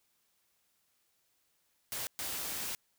white noise bursts at uneven times, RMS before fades -38 dBFS, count 2, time 1.92-2.07 / 2.19-2.75 s, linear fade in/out 0 ms, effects white hiss -75 dBFS RMS until 2.98 s

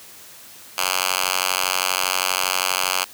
5% pulse tone with high-pass filter, 92.5 Hz, F#2, in tune, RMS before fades -22 dBFS, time 0.77-3.05 s, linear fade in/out 20 ms, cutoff 1500 Hz, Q 0.62, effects white hiss -43 dBFS RMS until 3.13 s + high-pass 60 Hz 12 dB/octave

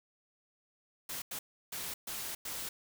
white noise bursts at uneven times, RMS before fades -40 dBFS, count 5, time 1.09-1.22 / 1.31-1.39 / 1.72-1.94 / 2.07-2.35 / 2.45-2.69 s, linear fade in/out 5 ms, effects none

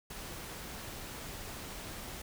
pink noise, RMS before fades -44 dBFS, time 0.1-2.22 s, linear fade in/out 5 ms, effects none

